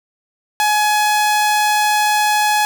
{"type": "tone", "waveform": "sawtooth", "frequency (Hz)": 843, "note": "G#5", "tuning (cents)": 26, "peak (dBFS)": -9, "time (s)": [0.6, 2.65], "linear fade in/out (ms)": 0, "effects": []}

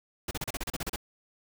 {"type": "noise bursts", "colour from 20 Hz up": "pink", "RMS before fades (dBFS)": -33, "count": 11, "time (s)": [0.28, 0.961], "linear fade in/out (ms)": 5, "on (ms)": 31, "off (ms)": 34, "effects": []}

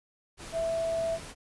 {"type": "tone in noise", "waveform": "sine", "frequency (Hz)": 659.3, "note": "E5", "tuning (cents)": 0, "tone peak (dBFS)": -27, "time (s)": [0.52, 1.19], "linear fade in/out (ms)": 50, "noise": "pink", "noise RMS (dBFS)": -43, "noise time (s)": [0.37, 1.35], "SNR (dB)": 13, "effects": ["resampled to 24000 Hz"]}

